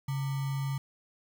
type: tone with sample-and-hold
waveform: sine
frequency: 137.4 Hz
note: C#3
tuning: 15 cents flat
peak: -29 dBFS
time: 0.08-0.78 s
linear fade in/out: 5 ms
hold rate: 1050 Hz
effects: none